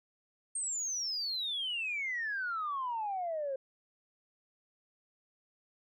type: exponential sweep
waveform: sine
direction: down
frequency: 8670 to 523.3 Hz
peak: -32 dBFS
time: 0.55-3.56 s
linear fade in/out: 5 ms
effects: tanh soft clip ceiling -28 dBFS